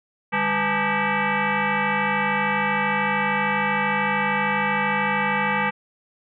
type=tone with frequency modulation; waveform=sine; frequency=550 Hz; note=C#5; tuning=14 cents flat; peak=-19 dBFS; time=0.32-5.71 s; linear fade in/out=20 ms; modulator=349 Hz; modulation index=5.5; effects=none